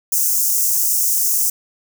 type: high-pass noise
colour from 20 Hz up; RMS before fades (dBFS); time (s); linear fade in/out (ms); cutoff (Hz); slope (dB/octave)
white; -17; 0.12-1.5; 5; 5700; 48
effects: none